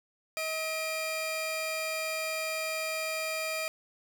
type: tone pair together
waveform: sawtooth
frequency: 635.7 / 2400 Hz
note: D#5 / D7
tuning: +37 / +37 cents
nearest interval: octave + major seventh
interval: 2300 cents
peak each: -30 / -31 dBFS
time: 0.37-3.68 s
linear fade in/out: 0 ms
effects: none